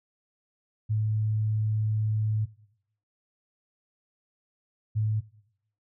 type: tone pair in turn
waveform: sine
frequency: 108 / 108 Hz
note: A2 / A2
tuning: -32 / -32 cents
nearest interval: unison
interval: 0 cents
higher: neither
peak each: -23 dBFS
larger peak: neither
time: 0.89-2.46 / 4.95-5.21 s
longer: first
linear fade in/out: 20 ms
effects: noise-tail reverb RT60 0.8 s tail -20 dB re dry